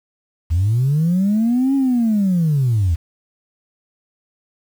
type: linear two-way sweep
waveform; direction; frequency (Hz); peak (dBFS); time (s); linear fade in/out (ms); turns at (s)
sine; up then down; 76.8 to 277.2 to 76.8; -12; 0.5-2.96; 20; 1.75
effects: tanh soft clip ceiling -10 dBFS + 7-bit